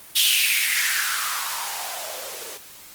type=noise with band-pass filter sweep; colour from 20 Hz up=violet; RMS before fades=-23 dBFS; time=0.15-2.58 s; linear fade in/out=20 ms; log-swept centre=3300 to 400 Hz; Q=4.4; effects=white hiss -44 dBFS RMS until 2.94 s + Opus 32 kbps